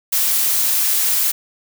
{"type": "noise", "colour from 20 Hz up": "blue", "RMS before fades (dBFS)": -17, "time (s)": [0.12, 1.32], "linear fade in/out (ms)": 10, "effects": []}